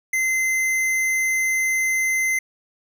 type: tone with tanh clipping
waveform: sine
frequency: 2066 Hz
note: C7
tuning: 22 cents flat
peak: -20 dBFS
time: 0.13-2.39 s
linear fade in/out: 5 ms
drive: 18 dB
effects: none